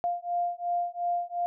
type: beating tone pair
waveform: sine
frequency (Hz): 698.5 / 701.3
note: F5 / F5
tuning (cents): 0 / +7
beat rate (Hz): 2.8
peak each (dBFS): -30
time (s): 0.04-1.46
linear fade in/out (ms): 0
effects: none